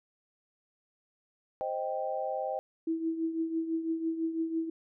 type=chord; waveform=sine; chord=C minor; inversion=none; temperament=equal; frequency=523.3 / 622.3 / 784 Hz; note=C5 / Eb5 / G5; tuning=0 / 0 / 0 cents; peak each=-35 dBFS; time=1.61-2.59 s; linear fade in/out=0 ms
type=tone with tremolo; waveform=sine; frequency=326 Hz; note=E4; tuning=19 cents flat; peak=-26 dBFS; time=2.87-4.7 s; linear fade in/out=5 ms; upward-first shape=triangle; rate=6 Hz; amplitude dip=70%
effects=none